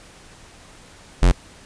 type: tone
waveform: square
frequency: 44.36 Hz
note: F1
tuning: 28 cents sharp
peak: -11 dBFS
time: 1.22-1.32 s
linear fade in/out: 10 ms
effects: pink hiss -46 dBFS RMS until 1.65 s + resampled to 22050 Hz